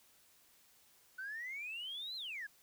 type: exponential two-way sweep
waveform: sine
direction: up then down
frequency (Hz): 1488 to 4186 to 1606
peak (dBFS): -40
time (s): 1.18-2.47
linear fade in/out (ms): 10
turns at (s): 2.16
effects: tanh soft clip ceiling -37 dBFS + white hiss -67 dBFS RMS until 2.62 s